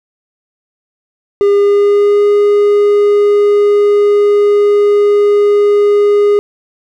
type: tone with pitch glide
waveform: triangle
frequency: 404 to 411.1 Hz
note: G#4 to G#4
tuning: -48 to -18 cents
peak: -4 dBFS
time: 1.41-6.39 s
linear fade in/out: 0 ms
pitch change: +30 cents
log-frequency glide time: 1.51-2.24 s
effects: none